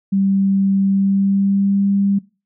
sine tone with pitch glide, 195.2 to 198.61 Hz, G3 to G3, -7 to +23 cents, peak -13 dBFS, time 0.12-2.19 s, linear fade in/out 10 ms, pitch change +30 cents, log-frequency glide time 0.86-1.87 s, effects noise-tail reverb RT60 0.3 s tail -21 dB re dry

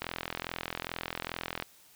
click train, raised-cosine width 0.3 ms, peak -17 dBFS, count 69, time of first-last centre 0.02-1.624 s, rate 42.4 Hz, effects white hiss -59 dBFS RMS until 1.95 s

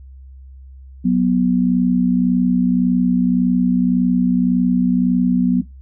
sine tone pair together, 184.6 / 246.4 Hz, F#3 / B3, -4 / -4 cents, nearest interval perfect fourth, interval 500 cents, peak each -15 dBFS, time 1.04-5.62 s, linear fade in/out 20 ms, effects noise-tail reverb RT60 0.2 s tail -18 dB re dry + added 66 Hz sine -36 dBFS peak until 5.81 s

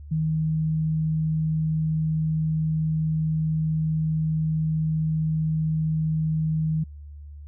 sine tone, 157.6 Hz, D#3, 23 cents sharp, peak -21 dBFS, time 0.11-6.84 s, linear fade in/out 10 ms, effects added 73 Hz sine -38 dBFS peak until 7.47 s

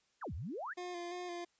sine exponential two-way sweep, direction down then up, 1985 to 66 to 1985 Hz, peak -39 dBFS, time 0.21-0.74 s, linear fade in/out 20 ms, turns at 0.34 s
25% pulse tone with vibrato, 352.6 Hz, F4, 17 cents sharp, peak -37 dBFS, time 0.77-1.45 s, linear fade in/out 10 ms, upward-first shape square, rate 2.9 Hz, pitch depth 25 cents each way
effects white hiss -75 dBFS RMS until 1.59 s + resampled to 16000 Hz

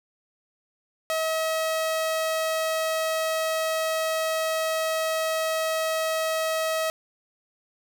sawtooth tone, 640 Hz, D#5, 49 cents sharp, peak -20 dBFS, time 1.1-6.9 s, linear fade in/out 0 ms, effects none

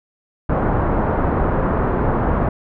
pink low-pass noise, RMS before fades -18 dBFS, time 0.49-2.49 s, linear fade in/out 5 ms, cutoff 1300 Hz, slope 24 dB/octave, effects none

